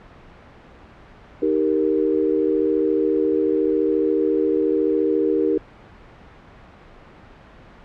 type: chord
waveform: sine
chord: Eb major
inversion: none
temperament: equal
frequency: 311.1 / 392 / 466.2 Hz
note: Eb4 / G4 / Bb4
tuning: 0 / 0 / 0 cents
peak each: -21 dBFS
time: 1.42-5.58 s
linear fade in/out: 5 ms
effects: pink hiss -45 dBFS RMS until 7.84 s + low-pass 2000 Hz 12 dB/octave